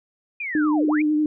sine linear two-way sweep, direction down then up, 2489 to 270.2 to 2489 Hz, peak -26 dBFS, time 0.4-1.02 s, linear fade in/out 5 ms, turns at 0.87 s
sine tone with vibrato, 303.2 Hz, D#4, 45 cents flat, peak -17 dBFS, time 0.55-1.26 s, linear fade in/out 2 ms, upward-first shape sine, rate 11 Hz, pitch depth 23 cents each way
effects none

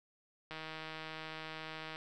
click train, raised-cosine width 0.3 ms, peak -28 dBFS, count 230, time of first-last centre 0.51-1.959 s, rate 158 Hz, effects none

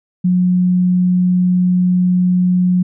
sine tone, 180.8 Hz, F#3, 40 cents flat, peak -10 dBFS, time 0.24-2.83 s, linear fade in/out 10 ms, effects none

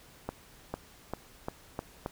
accelerating click train, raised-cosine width 1 ms, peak -19 dBFS, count 6, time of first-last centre 0.29-2.061 s, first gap 450 ms, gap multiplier 0.88, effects pink hiss -56 dBFS RMS until 2.11 s

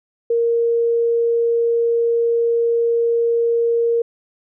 sine tone, 466.2 Hz, A#4, in tune, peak -14 dBFS, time 0.3-4.02 s, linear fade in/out 5 ms, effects none

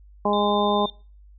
harmonic tone, 206 Hz, G#3, 14 cents flat, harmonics 1 / 2 / 3 / 4 / 5, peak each -25 / -25 / -25 / -25 / -25 dBFS, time 0.25-0.86 s, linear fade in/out 5 ms
sine tone, 3605 Hz, A7, 41 cents sharp, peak -31 dBFS, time 0.33-0.9 s, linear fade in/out 2 ms
effects noise-tail reverb RT60 0.4 s tail -24 dB re dry + added 50 Hz sine -46 dBFS peak until 1.38 s

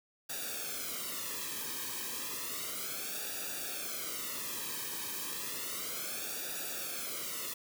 white noise with flanger, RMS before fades -39 dBFS, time 0.29-7.54 s, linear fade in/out 10 ms, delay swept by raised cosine 0.95 to 1.45 ms, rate 0.32 Hz, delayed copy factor -0.9, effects none

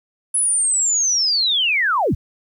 sine linear sweep, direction down, 10320 to 33.01 Hz, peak -15 dBFS, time 0.34-2.15 s, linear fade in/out 10 ms, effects 9-bit

